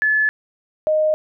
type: tone pair in turn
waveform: sine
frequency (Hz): 1724 / 618.9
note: A6 / D#5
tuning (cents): -36 / -9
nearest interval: octave + tritone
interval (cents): 1773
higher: first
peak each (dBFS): -14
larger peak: neither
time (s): 0.02-0.29 / 0.87-1.14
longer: neither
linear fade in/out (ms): 0
effects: none